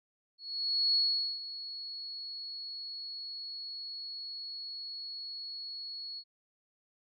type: tone with ADSR envelope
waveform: sine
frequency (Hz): 4358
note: C#8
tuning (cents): -30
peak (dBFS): -24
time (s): 0.38-6.24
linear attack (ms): 570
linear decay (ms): 440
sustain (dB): -15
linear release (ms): 61
effects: none